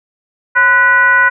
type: tone with frequency modulation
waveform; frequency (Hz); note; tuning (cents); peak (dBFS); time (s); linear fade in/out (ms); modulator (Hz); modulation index
sine; 1480; F#6; 0; -6; 0.55-1.3; 20; 467; 0.88
effects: none